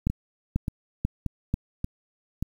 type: two click trains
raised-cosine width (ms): 5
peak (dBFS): -15 / -11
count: 5 / 4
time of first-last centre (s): 0.1-2.426 / 0.07-1.541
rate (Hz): 1.72 / 2.04
effects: 8-bit